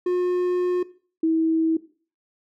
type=tone pair in turn; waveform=triangle / sine; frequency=359.2 / 323.2 Hz; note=F4 / E4; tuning=+49 / -34 cents; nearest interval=major second; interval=183 cents; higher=first; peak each=-17 dBFS; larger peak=neither; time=0.06-0.83 / 1.23-1.77 s; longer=first; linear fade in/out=5 ms; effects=noise-tail reverb RT60 0.4 s tail -17 dB re dry